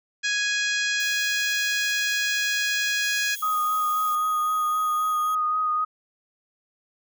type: harmonic tone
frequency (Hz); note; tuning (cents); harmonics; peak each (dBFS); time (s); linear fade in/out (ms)
830.6; G#5; 0; 2 / 3 / 4 / 5 / 6 / 7 / 8 / 9; -25 / -29 / -31 / -33 / -35 / -36 / -37 / -38; 0.23-3.36; 20
type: noise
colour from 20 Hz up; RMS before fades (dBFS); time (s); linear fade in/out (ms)
violet; -38; 1-4.15; 0
type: tone with pitch glide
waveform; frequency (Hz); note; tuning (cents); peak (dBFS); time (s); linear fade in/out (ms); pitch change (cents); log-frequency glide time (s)
5% pulse; 3322 to 3284; G#7 to G#7; 0 to -20; -31; 3.02-5.35; 5; -20; 5.1-5.19
type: tone with vibrato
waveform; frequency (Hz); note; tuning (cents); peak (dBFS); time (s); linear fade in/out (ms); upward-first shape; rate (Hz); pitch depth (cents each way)
sine; 1244.5; D#6; 0; -21; 3.42-5.85; 10; sine; 3.8; 18
effects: none